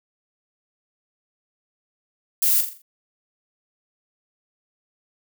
violet noise with echo, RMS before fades -19 dBFS, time 2.42-2.61 s, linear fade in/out 5 ms, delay 42 ms, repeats 5, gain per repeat -7 dB, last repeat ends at 2.82 s, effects none

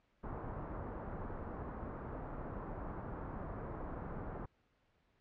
pink low-pass noise, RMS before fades -44 dBFS, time 0.23-4.46 s, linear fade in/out 10 ms, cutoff 1300 Hz, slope 24 dB/octave, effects pink hiss -75 dBFS RMS until 5.2 s + low-pass 3000 Hz 12 dB/octave

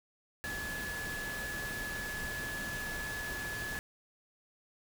sine tone in noise, 1707 Hz, G#6, 47 cents sharp, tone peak -38 dBFS, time 0.44-3.79 s, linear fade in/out 0 ms, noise pink, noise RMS -42 dBFS, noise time 0.44-3.79 s, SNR +1 dB, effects none

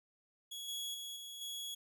sawtooth tone with level steps, 3347 Hz, G#7, 13 cents sharp, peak -40 / -36 / -40 / -43 / -38 dBFS, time 0.51-1.75 s, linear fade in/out 10 ms, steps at 0.68 / 0.94 / 1.16 / 1.41 s, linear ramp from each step 5 ms, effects none

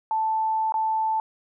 sine tone with dropouts, 880 Hz, A5, in tune, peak -21 dBFS, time 0.11-1.2 s, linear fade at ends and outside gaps 1 ms, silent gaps 0.722-0.741 s, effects none

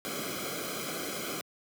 pink noise with comb filter, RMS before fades -36 dBFS, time 0.05-1.41 s, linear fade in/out 0 ms, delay 1.1 ms, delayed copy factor -0.85, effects high-pass 150 Hz 12 dB/octave

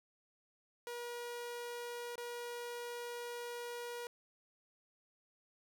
sawtooth tone with dropouts, 479.5 Hz, A#4, 49 cents sharp, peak -38 dBFS, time 0.87-4.07 s, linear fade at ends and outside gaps 1 ms, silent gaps 2.156-2.179 s, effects none

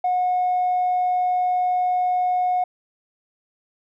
triangle tone with tanh clipping, 727 Hz, F#5, 31 cents flat, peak -18 dBFS, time 0.04-2.64 s, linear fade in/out 5 ms, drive 5 dB, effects none

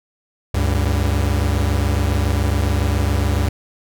45% pulse tone pair together, 70.81 / 98 Hz, C#2 / G2, +37 / 0 cents, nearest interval tritone, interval 563 cents, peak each -18 / -19 dBFS, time 0.54-3.49 s, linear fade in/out 5 ms, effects none

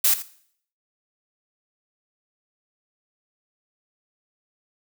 blue noise with echo, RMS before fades -18 dBFS, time 0.04-0.14 s, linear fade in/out 5 ms, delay 84 ms, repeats 1, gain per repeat -15 dB, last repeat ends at 0.224 s, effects noise-tail reverb RT60 0.6 s tail -17 dB re dry

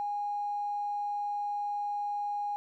triangle tone with tanh clipping, 822 Hz, G#5, 18 cents flat, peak -30 dBFS, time 0-2.56 s, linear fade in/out 0 ms, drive 2 dB, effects none

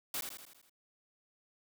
white noise with echo, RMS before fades -37 dBFS, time 0.14-0.21 s, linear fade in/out 2 ms, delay 81 ms, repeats 6, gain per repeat -5 dB, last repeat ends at 0.696 s, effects none

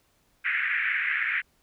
pink band-pass noise, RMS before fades -27 dBFS, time 0.44-1.42 s, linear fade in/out 20 ms, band 1600 to 2300 Hz, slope 48 dB/octave, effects pink hiss -67 dBFS RMS until 1.62 s

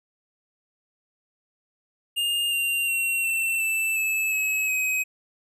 square tone with pitch steps, 2821 / 2777 / 2734 / 2692 / 2650 / 2609 / 2569 / 2529 Hz, F7 / F7 / F7 / E7 / E7 / E7 / E7 / D#7, +17 / -10 / -37 / +36 / +9 / -18 / -45 / +28 cents, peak -23 dBFS, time 2.16-5.04 s, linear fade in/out 20 ms, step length 360 ms, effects none

